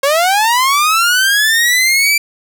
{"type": "linear sweep", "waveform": "sawtooth", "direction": "up", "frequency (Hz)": [536, 2349], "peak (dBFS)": -6, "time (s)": [0.03, 2.18], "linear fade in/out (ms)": 5, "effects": []}